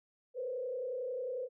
sine tone with frequency modulation, 505 Hz, B4, 39 cents sharp, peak -35 dBFS, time 0.34-1.49 s, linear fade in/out 50 ms, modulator 31.1 Hz, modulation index 0.97, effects none

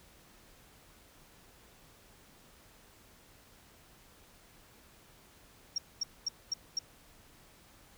sine tone bursts, 5580 Hz, F8, 2 cents flat, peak -29 dBFS, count 5, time 5.76-6.79 s, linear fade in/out 5 ms, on 22 ms, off 230 ms, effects pink hiss -60 dBFS RMS until 7.97 s

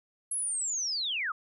sine linear sweep, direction down, 10890 to 1174.7 Hz, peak -29 dBFS, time 0.31-1.32 s, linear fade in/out 5 ms, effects none

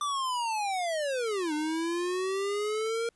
square linear two-way sweep, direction down then up, 1184 to 298.8 to 467.6 Hz, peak -29 dBFS, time 0.01-3.09 s, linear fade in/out 2 ms, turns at 1.53 s, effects pink hiss -71 dBFS RMS until 3.15 s + resampled to 24000 Hz

